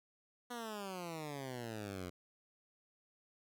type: exponential sweep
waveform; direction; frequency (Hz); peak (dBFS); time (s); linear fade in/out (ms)
10% pulse; down; 246.9 to 87.31; -34; 0.5-2.1; 10
effects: none